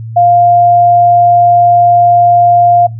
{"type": "tone", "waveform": "sine", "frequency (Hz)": 700, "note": "F5", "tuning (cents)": 4, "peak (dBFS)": -3, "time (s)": [0.16, 2.87], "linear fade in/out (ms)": 10, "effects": ["noise-tail reverb RT60 0.2 s tail -24 dB re dry", "added 113 Hz sine -20 dBFS peak until 2.99 s"]}